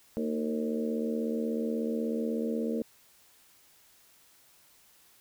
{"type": "harmonic tone with a mistuned harmonic", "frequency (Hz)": 76.4, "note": "D#2", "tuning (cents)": -31, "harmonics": [3, 4, 5, 6, 7, 8], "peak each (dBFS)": [-31, -37, -44, -34, -39, -46], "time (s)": [0.17, 2.82], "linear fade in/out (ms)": 0, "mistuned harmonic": 4, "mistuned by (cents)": 40, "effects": ["white hiss -61 dBFS RMS until 5.2 s"]}